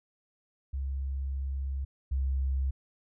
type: tone pair in turn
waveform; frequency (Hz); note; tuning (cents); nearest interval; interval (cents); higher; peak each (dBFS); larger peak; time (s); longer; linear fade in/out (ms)
sine; 67.7 / 66.81; C#2 / C2; -40 / +37; unison; 23; first; -30 / -26; second; 0.73-1.85 / 2.11-2.71; first; 10
effects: none